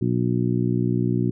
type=harmonic tone; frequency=60 Hz; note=B1; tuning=49 cents flat; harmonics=2 / 3 / 4 / 5 / 6; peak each=-23 / -25 / -26 / -27 / -28 dBFS; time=0.01-1.31 s; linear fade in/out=10 ms; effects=none